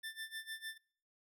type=tone with tremolo; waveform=25% pulse; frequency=1776 Hz; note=A6; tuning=16 cents sharp; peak=-37 dBFS; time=0.03-0.78 s; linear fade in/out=10 ms; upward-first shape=sine; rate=6.6 Hz; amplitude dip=90%; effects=noise-tail reverb RT60 0.5 s tail -23 dB re dry